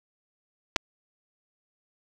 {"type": "clicks", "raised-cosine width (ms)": 0.2, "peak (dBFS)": -6, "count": 2, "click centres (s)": [0.761, 0.764], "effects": []}